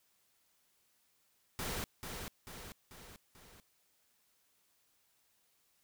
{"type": "noise with echo", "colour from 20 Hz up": "pink", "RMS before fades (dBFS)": -39, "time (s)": [1.59, 1.84], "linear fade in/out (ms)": 0, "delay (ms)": 440, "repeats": 4, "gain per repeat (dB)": -5, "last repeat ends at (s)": 3.6, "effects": ["white hiss -74 dBFS RMS until 5.83 s"]}